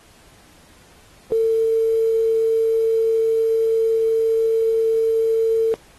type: tone with quantisation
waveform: sine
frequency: 449.4 Hz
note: A4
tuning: 37 cents sharp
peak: -15 dBFS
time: 1.32-5.74 s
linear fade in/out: 0 ms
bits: 7
effects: pink hiss -51 dBFS RMS until 5.98 s + AAC 32 kbps